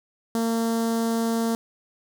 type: tone with notch filter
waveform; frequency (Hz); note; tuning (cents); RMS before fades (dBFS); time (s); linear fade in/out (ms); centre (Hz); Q
sawtooth; 228.3; A#3; -36; -24; 0.35-1.55; 0; 2400; 0.75
effects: none